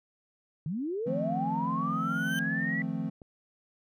sine linear sweep, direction up, 138.7 to 1975.5 Hz, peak -30 dBFS, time 0.66-2.82 s, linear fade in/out 2 ms
triangle chord, F dominant seventh, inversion third, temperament equal, 155.56 / 174.61 / 220 / 261.6 Hz, Eb3 / F3 / A3 / C4, 0 / 0 / 0 / 0 cents, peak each -35 / -33 / -33 / -34 dBFS, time 1.06-3.1 s, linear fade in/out 10 ms
sawtooth tone with exponential growth, 3073 Hz, G7, 35 cents flat, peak -32 dBFS, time 1.83-2.39 s, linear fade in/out 0 ms, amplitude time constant 120 ms
click, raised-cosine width 2 ms, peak -35 dBFS, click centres 3.218 s
effects none

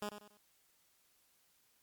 10% pulse tone with echo, 207.7 Hz, G#3, in tune, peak -30 dBFS, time 0.02-0.09 s, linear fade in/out 2 ms, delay 94 ms, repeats 3, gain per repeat -9 dB, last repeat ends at 0.372 s, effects white hiss -72 dBFS RMS until 1.82 s + MP3 96 kbps

